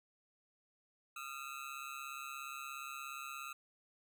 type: ring-modulated tone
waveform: 25% pulse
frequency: 1300 Hz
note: E6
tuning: 24 cents flat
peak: -37 dBFS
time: 1.16-3.53 s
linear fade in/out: 5 ms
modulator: 68.5 Hz
effects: none